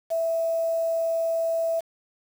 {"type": "tone with quantisation", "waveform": "sine", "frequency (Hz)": 659.3, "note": "E5", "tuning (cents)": 0, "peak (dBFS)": -22, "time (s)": [0.1, 1.81], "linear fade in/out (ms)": 20, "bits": 7, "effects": []}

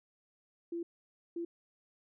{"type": "tone bursts at uneven times", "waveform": "sine", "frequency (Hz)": 340, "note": "F4", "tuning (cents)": -46, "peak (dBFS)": -35, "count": 2, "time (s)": [[0.72, 0.83], [1.36, 1.45]], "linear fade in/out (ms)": 5, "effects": []}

